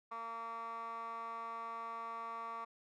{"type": "tone with band-pass filter", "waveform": "15% pulse", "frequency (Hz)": 229.1, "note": "A#3", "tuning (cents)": -30, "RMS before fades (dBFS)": -44, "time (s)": [0.11, 2.65], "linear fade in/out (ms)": 10, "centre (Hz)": 1200, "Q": 7.3, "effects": []}